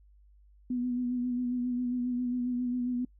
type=tone with vibrato; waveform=sine; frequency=246.9 Hz; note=B3; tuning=in tune; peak=-28 dBFS; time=0.7-3.05 s; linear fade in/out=5 ms; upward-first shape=sine; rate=7.4 Hz; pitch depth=30 cents each way; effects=noise-tail reverb RT60 0.1 s tail -25 dB re dry + added 50 Hz sine -56 dBFS peak until 3.19 s